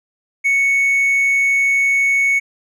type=tone with hard clipping; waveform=sine; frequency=2217 Hz; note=C#7; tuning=in tune; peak=-13 dBFS; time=0.44-2.4 s; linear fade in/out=20 ms; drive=2 dB; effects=none